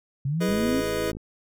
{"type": "linear sweep", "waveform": "sine", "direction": "up", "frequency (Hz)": [130.81, 276.9], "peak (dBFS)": -23, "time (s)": [0.25, 0.81], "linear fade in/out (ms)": 5}
{"type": "chord", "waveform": "square", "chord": "E major seventh", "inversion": "none", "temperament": "equal", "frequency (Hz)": [329.6, 415.3, 493.9, 622.3], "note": ["E4", "G#4", "B4", "D#5"], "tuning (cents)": [0, 0, 0, 0], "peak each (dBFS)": [-33, -30, -31, -33], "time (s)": [0.4, 1.12], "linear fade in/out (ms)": 20}
{"type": "click train", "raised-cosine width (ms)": 3, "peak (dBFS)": -23, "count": 38, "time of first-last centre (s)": [0.49, 1.169], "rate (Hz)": 54.5}
{"effects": []}